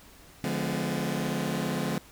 sawtooth chord, D diminished seventh, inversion none, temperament just, 146.83 / 176.2 / 211.4 / 253.7 Hz, D3 / F3 / Ab3 / Cb4, 0 / +16 / +31 / +47 cents, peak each -30 / -29 / -29 / -30 dBFS, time 0.44-1.98 s, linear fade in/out 0 ms, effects pink hiss -53 dBFS RMS until 2.11 s

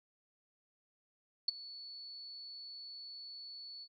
sine tone with ADSR envelope, 4435 Hz, C#8, in tune, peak -25 dBFS, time 1.48-3.88 s, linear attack 5 ms, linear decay 14 ms, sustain -21 dB, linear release 55 ms, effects none

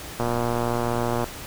click train, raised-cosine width 1 ms, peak -11 dBFS, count 125, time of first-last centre 0.2-1.242 s, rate 119 Hz, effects pink hiss -37 dBFS RMS until 1.46 s

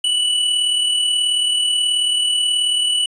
square tone with amplitude modulation, 2960 Hz, F#7, in tune, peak -14 dBFS, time 0.04-3.06 s, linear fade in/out 5 ms, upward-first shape sine, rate 38.5 Hz, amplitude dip 40%, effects resampled to 22050 Hz

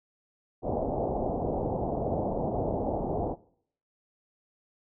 white low-pass noise, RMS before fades -30 dBFS, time 0.62-3.36 s, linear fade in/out 50 ms, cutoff 780 Hz, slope 48 dB/octave, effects noise-tail reverb RT60 0.6 s tail -20 dB re dry

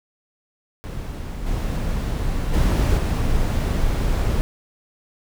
brown noise with level steps, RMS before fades -29 / -23 / -17 / -20 dBFS, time 0.84-4.41 s, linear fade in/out 0 ms, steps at 1.46 / 2.53 / 2.97 s, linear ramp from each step 10 ms, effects none

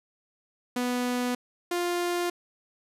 sawtooth tone pair in turn, 246.9 / 350.5 Hz, B3 / F4, 0 / +6 cents, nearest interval tritone, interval 606 cents, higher second, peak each -22 dBFS, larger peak neither, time 0.76-1.35 / 1.71-2.3 s, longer neither, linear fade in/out 5 ms, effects resampled to 32000 Hz

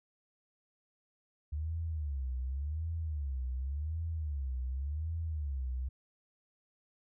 sine tone with vibrato, 72.3 Hz, D2, 27 cents flat, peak -33 dBFS, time 1.52-5.89 s, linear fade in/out 10 ms, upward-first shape sine, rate 0.89 Hz, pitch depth 230 cents each way, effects none

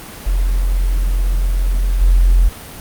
sine tone with level steps, 43.65 Hz, F1, in tune, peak -12 / -7 dBFS, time 0.26-2.49 s, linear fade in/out 10 ms, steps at 2.01 s, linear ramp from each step 2 ms, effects pink hiss -33 dBFS RMS until 2.8 s + Opus 32 kbps

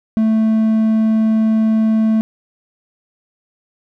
triangle tone, 220.2 Hz, A3, 2 cents sharp, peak -9 dBFS, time 0.17-2.21 s, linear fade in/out 0 ms, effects none

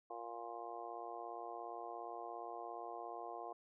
harmonic tone, 117.2 Hz, A#2, 10 cents sharp, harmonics 3 / 4 / 5 / 6 / 7 / 8 / 9, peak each -54 / -52 / -57 / -48 / -52 / -61 / -52 dBFS, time 0.1-3.53 s, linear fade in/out 5 ms, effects none

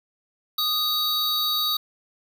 square tone cluster, 1231 / 3813 / 4557 Hz, D#6 / A#7 / C#8, -19 / +38 / +47 cents, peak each -31 / -24 / -28 dBFS, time 0.58-1.77 s, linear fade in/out 5 ms, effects none

